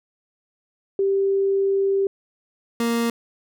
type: tone pair in turn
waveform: sine / 30% pulse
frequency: 392 / 233.1 Hz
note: G4 / A#3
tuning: 0 / 0 cents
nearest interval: major sixth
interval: 900 cents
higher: first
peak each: -17 dBFS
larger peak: neither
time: 0.99-2.07 / 2.8-3.1 s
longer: first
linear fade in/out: 2 ms
effects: none